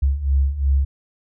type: beating tone pair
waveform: sine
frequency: 66.9 / 69.7 Hz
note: C2 / C#2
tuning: +39 / +10 cents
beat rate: 2.8 Hz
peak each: -21 / -17 dBFS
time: 0.02-0.85 s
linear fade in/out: 10 ms
effects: none